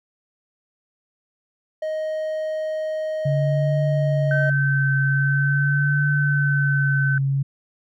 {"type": "tone", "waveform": "triangle", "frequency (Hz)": 625, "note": "D#5", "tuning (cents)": 8, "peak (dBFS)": -21, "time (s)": [1.82, 4.5], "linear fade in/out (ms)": 5}
{"type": "tone with vibrato", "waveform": "sine", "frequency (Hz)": 141.1, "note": "C#3", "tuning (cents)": 31, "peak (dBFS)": -18, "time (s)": [3.25, 7.43], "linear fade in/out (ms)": 10, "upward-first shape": "triangle", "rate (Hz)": 0.44, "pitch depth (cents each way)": 57}
{"type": "tone with pitch glide", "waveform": "sine", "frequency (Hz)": [1542, 1526.1], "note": ["G6", "G6"], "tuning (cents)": [-29, -47], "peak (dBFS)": -21, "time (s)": [4.31, 7.18], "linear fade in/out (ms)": 2, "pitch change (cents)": -18, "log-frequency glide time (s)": [4.72, 6.45]}
{"effects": []}